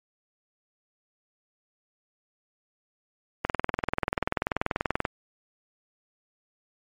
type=click train; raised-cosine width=0.5 ms; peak=-9 dBFS; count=34; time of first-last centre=3.45-5.052 s; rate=20.6 Hz; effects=MP3 64 kbps